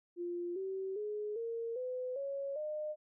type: tone with pitch steps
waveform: sine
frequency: 349.2 / 383 / 420.1 / 460.8 / 505.4 / 554.3 / 608 Hz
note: F4 / G4 / G#4 / A#4 / B4 / C#5 / D#5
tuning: 0 / -40 / +20 / -20 / +40 / 0 / -40 cents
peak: -36 dBFS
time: 0.16-2.96 s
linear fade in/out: 50 ms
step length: 400 ms
effects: none